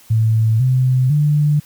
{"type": "tone with pitch steps", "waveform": "sine", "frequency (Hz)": [111.2, 128.48, 148.43], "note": ["A2", "C3", "D3"], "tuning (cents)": [19, -31, 19], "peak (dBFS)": -11, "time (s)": [0.1, 1.6], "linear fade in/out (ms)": 10, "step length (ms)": 500, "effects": ["white hiss -47 dBFS RMS until 1.65 s"]}